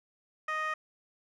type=tone with band-pass filter; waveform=15% pulse; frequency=622.3 Hz; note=D#5; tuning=in tune; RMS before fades=-33 dBFS; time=0.48-0.74 s; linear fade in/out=5 ms; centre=1500 Hz; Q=2.3; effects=none